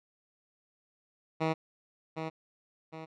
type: tone with echo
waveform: 10% pulse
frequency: 159.7 Hz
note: D#3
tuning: 45 cents sharp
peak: -19 dBFS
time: 1.4-1.54 s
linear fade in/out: 20 ms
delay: 760 ms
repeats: 2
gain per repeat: -7 dB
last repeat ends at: 3.06 s
effects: low-pass 3000 Hz 12 dB/octave